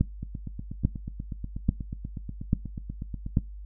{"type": "two click trains", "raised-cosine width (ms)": 5, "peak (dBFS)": [-9, -22], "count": [5, 27], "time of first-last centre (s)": [[0.01, 3.371], [0.23, 3.385]], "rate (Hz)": [1.19, 8.24], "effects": ["noise-tail reverb RT60 0.2 s tail -21 dB re dry", "added 50 Hz sine -38 dBFS peak until 3.65 s"]}